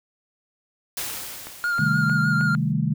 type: noise with exponential decay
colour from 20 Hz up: white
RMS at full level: -28 dBFS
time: 0.97-2.72 s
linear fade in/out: 2 ms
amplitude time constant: 380 ms
type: click train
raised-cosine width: 0.5 ms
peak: -21 dBFS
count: 4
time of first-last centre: 1.47-2.41 s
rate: 3.19 Hz
type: tone with vibrato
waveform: triangle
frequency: 1412 Hz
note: F6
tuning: 19 cents sharp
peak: -19 dBFS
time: 1.64-2.55 s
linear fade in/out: 0 ms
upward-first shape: sine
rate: 6.6 Hz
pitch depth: 30 cents each way
type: chord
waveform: sine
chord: A half-diminished seventh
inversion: first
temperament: equal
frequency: 130.81 / 155.56 / 196 / 220 Hz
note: C3 / Eb3 / G3 / A3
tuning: 0 / 0 / 0 / 0 cents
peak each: -26 / -23 / -27 / -27 dBFS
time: 1.79-2.94 s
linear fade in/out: 5 ms
effects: none